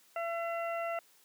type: harmonic tone with a mistuned harmonic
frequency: 675 Hz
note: E5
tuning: 41 cents sharp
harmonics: 1 / 2 / 3 / 4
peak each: -34 / -40 / -44 / -46 dBFS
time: 0.16-0.99 s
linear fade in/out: 2 ms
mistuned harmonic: 4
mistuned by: +27 cents
effects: white hiss -64 dBFS RMS until 1.24 s + high-pass 200 Hz 12 dB/octave